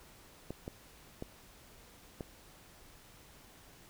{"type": "clicks", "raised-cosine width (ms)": 2, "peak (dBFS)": -26, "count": 4, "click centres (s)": [0.506, 0.679, 1.224, 2.208], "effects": ["pink hiss -58 dBFS RMS until 3.89 s"]}